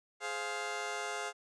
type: chord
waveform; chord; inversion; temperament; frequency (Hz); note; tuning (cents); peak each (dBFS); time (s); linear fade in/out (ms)
15% pulse; F minor; first; just; 419.1 / 523.8 / 698.5; Ab4 / C5 / F5; +16 / +2 / 0; -34 / -37 / -33; 0.2-1.33; 50
effects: resampled to 22050 Hz